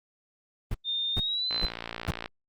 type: noise bursts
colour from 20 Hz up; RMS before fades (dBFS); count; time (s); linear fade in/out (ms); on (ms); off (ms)
brown; -27; 4; 0.71-2.11; 5; 35; 420
type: tone with pitch glide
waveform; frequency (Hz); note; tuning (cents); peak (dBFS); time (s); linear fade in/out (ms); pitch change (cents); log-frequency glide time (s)
sine; 3630 to 4051; A#7 to B7; -47 to +43; -27; 0.84-1.7; 50; +190; 1.12-1.49
type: click train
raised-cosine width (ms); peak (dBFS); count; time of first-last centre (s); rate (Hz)
0.3; -18; 44; 1.51-2.259; 57.4
effects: Opus 32 kbps